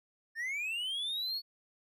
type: linear sweep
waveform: triangle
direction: up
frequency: 1760 to 4435 Hz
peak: -32 dBFS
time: 0.35-1.42 s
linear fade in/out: 50 ms
effects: none